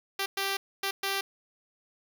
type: tone bursts at uneven times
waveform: 5% pulse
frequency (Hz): 392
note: G4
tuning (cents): 0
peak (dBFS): -17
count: 4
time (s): 0.19-0.26 / 0.37-0.57 / 0.83-0.91 / 1.03-1.21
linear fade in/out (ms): 5
effects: none